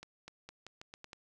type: accelerating click train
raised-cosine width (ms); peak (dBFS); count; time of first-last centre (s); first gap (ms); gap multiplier
0.2; -30; 8; 0.03-1.131; 250; 0.84
effects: none